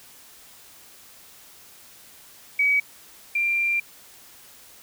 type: tone pair in turn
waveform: sine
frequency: 2271 / 2376 Hz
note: C#7 / D7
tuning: +41 / +20 cents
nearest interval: minor second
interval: 79 cents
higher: second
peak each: -17 / -20 dBFS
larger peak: first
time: 2.59-2.8 / 3.35-3.8 s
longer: second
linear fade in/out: 5 ms
effects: white hiss -49 dBFS RMS until 4.82 s